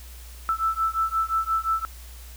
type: beating tone pair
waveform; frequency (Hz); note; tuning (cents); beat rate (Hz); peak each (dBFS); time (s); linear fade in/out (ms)
sine; 1318.5 / 1324.2; E6 / E6; 0 / +7; 5.7; -25; 0.49-1.85; 0
effects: added 60 Hz sine -40 dBFS peak until 2.36 s + white hiss -48 dBFS RMS until 2.36 s